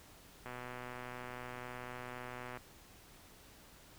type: click train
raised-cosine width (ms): 0.5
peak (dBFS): -30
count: 263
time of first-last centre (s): 0.46-2.573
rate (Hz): 124
effects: pink hiss -59 dBFS RMS until 3.98 s